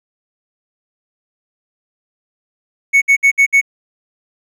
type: tone bursts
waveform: triangle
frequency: 2217 Hz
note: C#7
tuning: in tune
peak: -5 dBFS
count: 5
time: 2.93-3.614 s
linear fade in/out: 20 ms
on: 88 ms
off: 61 ms
effects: none